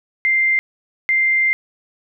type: tone bursts at uneven times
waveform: sine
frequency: 2093 Hz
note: C7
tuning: in tune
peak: -13 dBFS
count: 2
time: 0.25-0.59 / 1.09-1.53 s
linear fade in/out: 0 ms
effects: none

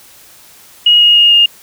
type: tone with pitch steps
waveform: sine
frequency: 2887 / 2869 / 2851 / 2832 Hz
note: F#7 / F7 / F7 / F7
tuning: -43 / +46 / +35 / +23 cents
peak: -4 dBFS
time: 0.86-1.46 s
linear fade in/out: 5 ms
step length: 150 ms
effects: white hiss -41 dBFS RMS until 1.62 s

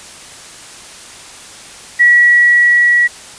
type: tone with level ramp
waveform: sine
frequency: 1930 Hz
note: B6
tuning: 40 cents flat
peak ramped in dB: -4 to -7 dBFS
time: 1.99-3.08 s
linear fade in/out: 20 ms
effects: white hiss -34 dBFS RMS until 3.38 s + resampled to 22050 Hz

